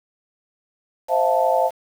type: chord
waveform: sine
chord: F major seventh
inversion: second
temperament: equal with one note detuned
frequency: 523.3 / 646.8 / 698.5 / 880 Hz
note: C5 / E5 / F5 / A5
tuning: 0 / -33 / 0 / 0 cents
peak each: -21 dBFS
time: 1.08-1.71 s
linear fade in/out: 50 ms
effects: 7-bit